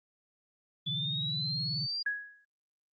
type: exponential sweep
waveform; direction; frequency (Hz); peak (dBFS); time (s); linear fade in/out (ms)
sine; up; 3443 to 4819; -32; 0.86-2.03; 10
type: tone with vibrato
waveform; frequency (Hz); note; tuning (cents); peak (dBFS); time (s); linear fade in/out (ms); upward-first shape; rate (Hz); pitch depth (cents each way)
sine; 146.1; D3; -9; -35; 0.86-1.87; 20; sine; 19; 270
type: tone with exponential decay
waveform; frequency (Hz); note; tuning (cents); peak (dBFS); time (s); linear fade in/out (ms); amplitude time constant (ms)
sine; 1666; G#6; +5; -26; 2.06-2.45; 5; 84
effects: Opus 24 kbps